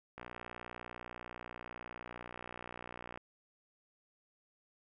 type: click train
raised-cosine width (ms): 0.5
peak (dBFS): -30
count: 181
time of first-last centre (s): 0.18-3.175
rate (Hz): 60.1
effects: none